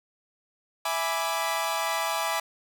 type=chord; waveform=sawtooth; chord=E dominant seventh; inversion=none; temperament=equal; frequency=659.3 / 830.6 / 987.8 / 1174.7 Hz; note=E5 / G#5 / B5 / D6; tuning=0 / 0 / 0 / 0 cents; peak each=-28 dBFS; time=0.85-2.4 s; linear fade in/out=5 ms; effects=none